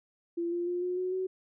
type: tone with pitch steps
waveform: sine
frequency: 341.1 / 347.5 / 353.9 / 360.5 / 367.3 / 374.1 Hz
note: F4 / F4 / F4 / F#4 / F#4 / F#4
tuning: -41 / -9 / +23 / -45 / -13 / +19 cents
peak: -29 dBFS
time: 0.37-1.27 s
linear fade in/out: 10 ms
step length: 150 ms
effects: none